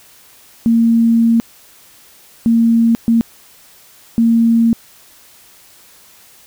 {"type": "tone bursts at uneven times", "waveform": "sine", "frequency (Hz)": 230, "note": "A#3", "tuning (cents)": -23, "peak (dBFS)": -8, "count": 4, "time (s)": [[0.66, 1.4], [2.46, 2.95], [3.08, 3.21], [4.18, 4.73]], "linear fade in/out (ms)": 0, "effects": ["white hiss -45 dBFS RMS until 6.46 s"]}